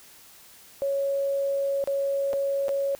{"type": "tone with dropouts", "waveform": "sine", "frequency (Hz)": 554.4, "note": "C#5", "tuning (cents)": 0, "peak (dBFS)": -23, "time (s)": [0.82, 2.95], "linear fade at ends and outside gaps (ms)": 0, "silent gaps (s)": [[1.84, 1.874], [2.331, 2.336], [2.683, 2.691]], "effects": ["white hiss -51 dBFS RMS until 2.99 s"]}